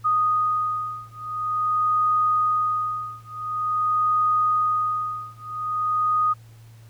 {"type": "beating tone pair", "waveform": "sine", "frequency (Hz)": [1241, 1241.47], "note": ["D#6", "D#6"], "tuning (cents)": [-5, -4], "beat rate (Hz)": 0.47, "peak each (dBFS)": -23, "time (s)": [0.04, 6.34], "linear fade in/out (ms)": 20, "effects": ["added 113 Hz sine -44 dBFS peak until 6.89 s", "pink hiss -57 dBFS RMS until 6.89 s"]}